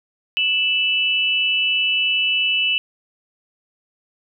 sine tone pair together, 2637 / 2960 Hz, E7 / F#7, 0 / 0 cents, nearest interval major second, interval 200 cents, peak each -19 dBFS, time 0.37-2.78 s, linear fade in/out 0 ms, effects none

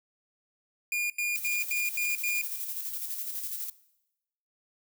45% pulse tone bursts, 2424 Hz, D#7, 46 cents flat, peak -27 dBFS, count 6, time 0.92-2.415 s, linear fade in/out 2 ms, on 180 ms, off 83 ms
violet noise with tremolo, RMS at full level -34 dBFS, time 1.35-3.7 s, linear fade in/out 5 ms, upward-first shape square, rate 12 Hz, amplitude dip 40%
effects noise-tail reverb RT60 0.9 s tail -19 dB re dry

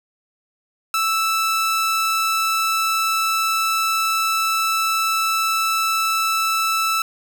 sawtooth tone, 1318.5 Hz, E6, in tune, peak -14 dBFS, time 0.94-7.02 s, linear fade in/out 2 ms, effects none

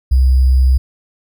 sine tone with sample-and-hold, 64.7 Hz, C2, 19 cents flat, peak -7 dBFS, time 0.11-0.78 s, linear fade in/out 10 ms, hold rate 4900 Hz, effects none

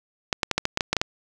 clicks, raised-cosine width 0.2 ms, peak -4 dBFS, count 10, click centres 0.328 / 0.432 / 0.513 / 0.58 / 0.654 / 0.774 / 0.808 / 0.93 / 0.967 / 1.015 s, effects none

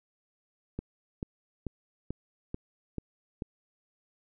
click train, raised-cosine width 3 ms, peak -21 dBFS, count 7, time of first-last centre 0.79-3.422 s, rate 2.28 Hz, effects none

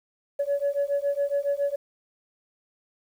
sine beating tone pair, 563 / 570.2 Hz, C#5 / C#5, +27 / +49 cents, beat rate 7.2 Hz, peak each -25 / -25 dBFS, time 0.39-1.76 s, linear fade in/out 10 ms, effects tanh soft clip ceiling -18 dBFS + 9-bit

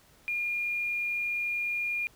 sine tone with quantisation, 2417 Hz, D7, 49 cents sharp, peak -28 dBFS, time 0.28-2.07 s, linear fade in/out 0 ms, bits 9, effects pink hiss -60 dBFS RMS until 2.15 s

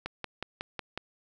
click train, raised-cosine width 0.3 ms, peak -18 dBFS, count 6, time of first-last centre 0.06-0.976 s, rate 5.46 Hz, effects none

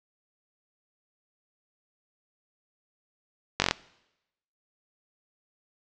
slowing click train, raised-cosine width 0.2 ms, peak -4 dBFS, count 6, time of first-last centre 3.6-3.711 s, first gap 20 ms, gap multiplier 1.05, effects noise-tail reverb RT60 0.9 s tail -22 dB re dry + low-pass 7000 Hz 12 dB/octave

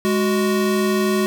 square tone pair together, 208 / 370.9 Hz, G#3 / F#4, +3 / +4 cents, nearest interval minor seventh, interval 1001 cents, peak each -20 dBFS, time 0.05-1.26 s, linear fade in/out 0 ms, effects none

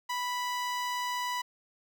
sawtooth tone with notch filter, 987 Hz, B5, 1 cent flat, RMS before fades -33 dBFS, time 0.09-1.42 s, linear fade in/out 10 ms, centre 11000 Hz, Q 1.2, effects none

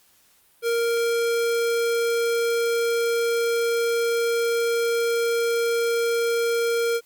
square tone, 466.2 Hz, A#4, in tune, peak -21 dBFS, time 0.62-7.01 s, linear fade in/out 50 ms, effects white hiss -59 dBFS RMS until 7.05 s + Opus 48 kbps

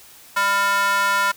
square tone with high-pass filter, 199.6 Hz, G3, 32 cents sharp, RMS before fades -19 dBFS, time 0.36-1.32 s, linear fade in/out 10 ms, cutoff 1200 Hz, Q 6, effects white hiss -46 dBFS RMS until 1.36 s

